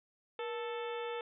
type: harmonic tone with a mistuned harmonic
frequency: 440 Hz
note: A4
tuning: in tune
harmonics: 1 / 2 / 3 / 4 / 5 / 6 / 7 / 8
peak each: -38 / -44 / -47 / -51 / -51 / -51 / -54 / -53 dBFS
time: 0.39-1.21 s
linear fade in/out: 2 ms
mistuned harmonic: 1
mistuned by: +130 cents
effects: none